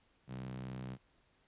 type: tone with high-pass filter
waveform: sawtooth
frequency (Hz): 63.9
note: C2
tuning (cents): -40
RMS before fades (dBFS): -44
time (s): 0.27-0.98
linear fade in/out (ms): 50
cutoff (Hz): 150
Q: 4.4
effects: pink hiss -72 dBFS RMS until 1.47 s + resampled to 8000 Hz